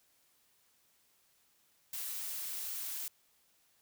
blue noise, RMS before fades -40 dBFS, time 1.93-3.08 s, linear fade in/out 2 ms, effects white hiss -71 dBFS RMS until 3.81 s

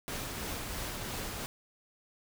pink noise with tremolo, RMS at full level -37 dBFS, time 0.08-1.46 s, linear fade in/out 0 ms, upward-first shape triangle, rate 3 Hz, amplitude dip 30%, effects none

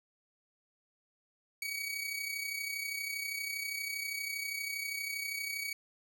sawtooth tone with amplitude modulation, 2258 Hz, C#7, 31 cents sharp, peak -30 dBFS, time 1.62-5.73 s, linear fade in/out 2 ms, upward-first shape sine, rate 32.5 Hz, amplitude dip 55%, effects none

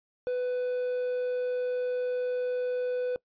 triangle tone with quantisation, 498.1 Hz, B4, 15 cents sharp, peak -25 dBFS, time 0.27-3.16 s, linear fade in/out 0 ms, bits 8, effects noise-tail reverb RT60 0.1 s tail -22 dB re dry + resampled to 11025 Hz

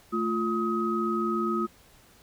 sine tone cluster, 221.5 / 348.8 / 1264 Hz, A3 / F4 / D#6, +12 / -2 / +27 cents, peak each -29 dBFS, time 0.12-1.67 s, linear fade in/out 20 ms, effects pink hiss -57 dBFS RMS until 2.22 s

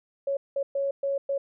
sine tone bursts at uneven times, 554.4 Hz, C#5, in tune, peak -24 dBFS, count 5, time 0.27-0.37 / 0.56-0.63 / 0.75-0.91 / 1.03-1.18 / 1.29-1.38 s, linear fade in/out 5 ms, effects none

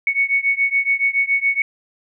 sine beating tone pair, 2217 / 2224.1 Hz, C#7 / C#7, 0 / +5 cents, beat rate 7.1 Hz, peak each -18 / -19 dBFS, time 0.07-1.62 s, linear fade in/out 2 ms, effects none

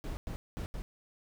brown noise bursts at uneven times, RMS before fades -38 dBFS, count 4, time 0.04-0.17 / 0.27-0.36 / 0.57-0.66 / 0.74-0.82 s, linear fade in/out 0 ms, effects none

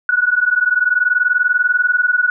sine tone pair together, 1459.6 / 1480 Hz, F#6 / F#6, -24 / 0 cents, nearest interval unison, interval 24 cents, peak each -15 dBFS, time 0.09-2.3 s, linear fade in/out 2 ms, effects none

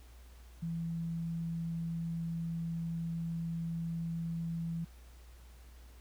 sine tone, 166.4 Hz, E3, 17 cents sharp, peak -34 dBFS, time 0.62-4.85 s, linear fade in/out 10 ms, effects added 60 Hz sine -52 dBFS peak until 6 s + pink hiss -63 dBFS RMS until 6 s

